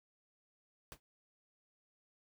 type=noise with exponential decay; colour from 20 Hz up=pink; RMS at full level=-45 dBFS; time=0.92-1 s; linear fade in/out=0 ms; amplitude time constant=16 ms; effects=none